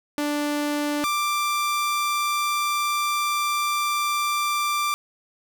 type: tone pair in turn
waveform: sawtooth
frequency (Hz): 293.7 / 1179.9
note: D4 / D6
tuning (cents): 0 / +8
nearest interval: 2 octaves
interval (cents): 2408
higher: second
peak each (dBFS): -19 / -18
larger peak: second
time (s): 0.18-1.04 / 1.04-4.94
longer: second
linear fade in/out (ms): 0
effects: none